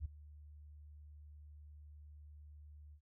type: tone with ADSR envelope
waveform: sine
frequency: 74.3 Hz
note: D2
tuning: 21 cents sharp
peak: -35 dBFS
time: 0-3.01 s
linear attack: 52 ms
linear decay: 10 ms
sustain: -18 dB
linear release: 79 ms
effects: none